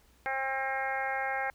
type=harmonic tone; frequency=267.3 Hz; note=C4; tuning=37 cents sharp; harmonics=2 / 3 / 4 / 5 / 6 / 7 / 8 / 9; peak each=-39 / -33 / -45 / -42 / -36 / -40 / -38 / -50 dBFS; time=0.26-1.5 s; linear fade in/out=0 ms; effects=added 60 Hz sine -65 dBFS peak until 1.54 s + pink hiss -65 dBFS RMS until 1.54 s